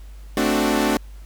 sawtooth chord, D dominant seventh, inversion second, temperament equal, 220 / 261.6 / 293.7 / 370 Hz, A3 / C4 / D4 / F#4, 0 / 0 / 0 / 0 cents, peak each -19 / -20 / -18 / -21 dBFS, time 0.37-0.97 s, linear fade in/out 2 ms, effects added 50 Hz sine -36 dBFS peak until 1.25 s + pink hiss -54 dBFS RMS until 1.25 s

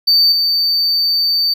triangle tone with level steps, 4584 Hz, D8, 43 cents flat, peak -7 / -11 dBFS, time 0.07-1.54 s, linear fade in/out 10 ms, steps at 0.32 s, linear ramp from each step 2 ms, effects none

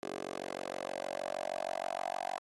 10% pulse tone with high-pass filter sweep, 46.41 Hz, F#1, 6 cents sharp, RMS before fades -39 dBFS, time 0.03-2.38 s, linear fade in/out 0 ms, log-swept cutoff 420 to 760 Hz, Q 5.5, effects low-pass 11000 Hz 12 dB/octave + AAC 32 kbps

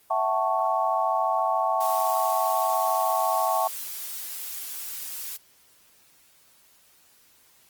sine chord, F# minor seventh, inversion third, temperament equal with one note detuned, 659.3 / 753.4 / 880 / 1108.7 Hz, E5 / F#5 / A5 / C#6, 0 / +31 / 0 / 0 cents, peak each -27 dBFS, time 0.1-3.68 s, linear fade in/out 10 ms
blue noise, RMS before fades -35 dBFS, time 1.8-5.37 s, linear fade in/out 10 ms
effects white hiss -59 dBFS RMS until 7.69 s + Opus 24 kbps

